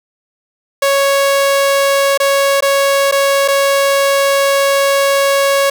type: tone with dropouts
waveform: sawtooth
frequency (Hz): 554.4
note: C#5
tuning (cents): 0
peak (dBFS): -6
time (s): 0.82-5.7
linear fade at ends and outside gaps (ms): 5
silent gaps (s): 2.176-2.2 / 2.607-2.623 / 3.114-3.122 / 3.479-3.483
effects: none